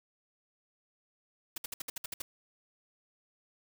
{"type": "noise bursts", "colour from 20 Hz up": "white", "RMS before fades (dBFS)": -38, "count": 9, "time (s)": [1.56, 2.22], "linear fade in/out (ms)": 5, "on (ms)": 20, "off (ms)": 60, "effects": []}